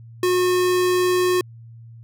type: tone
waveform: square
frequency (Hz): 362.3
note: F#4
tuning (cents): -36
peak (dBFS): -17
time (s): 0.23-1.41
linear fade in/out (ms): 2
effects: added 115 Hz sine -39 dBFS peak until 2.03 s